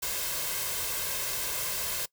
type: noise with comb filter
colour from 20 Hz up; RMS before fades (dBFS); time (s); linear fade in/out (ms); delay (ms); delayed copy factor
white; -32; 0.02-2.06; 10; 1.9; +0.6
effects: noise-tail reverb RT60 0.1 s tail -22 dB re dry